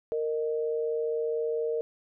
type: tone pair together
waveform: sine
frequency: 462.2 / 617 Hz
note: A#4 / D#5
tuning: -15 / -15 cents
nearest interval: perfect fourth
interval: 500 cents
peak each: -27 / -35 dBFS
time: 0.12-1.81 s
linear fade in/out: 0 ms
effects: none